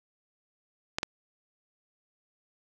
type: clicks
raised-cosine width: 0.2 ms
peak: -11 dBFS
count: 2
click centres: 0.985 / 1.031 s
effects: none